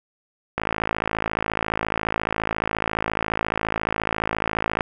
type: click train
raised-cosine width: 0.5 ms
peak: -7 dBFS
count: 231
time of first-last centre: 0.58-4.808 s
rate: 54.4 Hz
effects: none